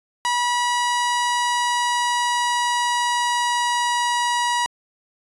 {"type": "tone with pitch glide", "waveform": "sawtooth", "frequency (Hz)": [970, 963.9], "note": ["B5", "B5"], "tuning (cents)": [-31, -42], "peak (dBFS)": -15, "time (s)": [0.25, 4.66], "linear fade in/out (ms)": 0, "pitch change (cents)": -11, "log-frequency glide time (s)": [0.55, 4.13], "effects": ["resampled to 24000 Hz"]}